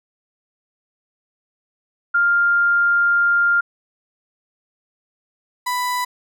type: tone pair in turn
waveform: sine / 35% pulse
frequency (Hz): 1400 / 991.6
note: F6 / B5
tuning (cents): +4 / +7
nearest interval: tritone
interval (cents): 597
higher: first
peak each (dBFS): -13 / -18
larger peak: first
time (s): 2.14-3.61 / 5.66-6.05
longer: first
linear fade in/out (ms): 10
effects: none